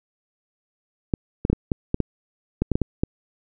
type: clicks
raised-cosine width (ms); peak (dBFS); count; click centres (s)
3; -7; 12; 1.138 / 1.451 / 1.5 / 1.53 / 1.718 / 1.944 / 2.003 / 2.62 / 2.717 / 2.755 / 2.817 / 3.035
effects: none